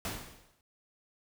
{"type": "noise with exponential decay", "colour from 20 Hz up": "pink", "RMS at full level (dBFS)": -34, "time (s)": [0.05, 0.61], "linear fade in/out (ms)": 1, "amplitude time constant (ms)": 120, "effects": []}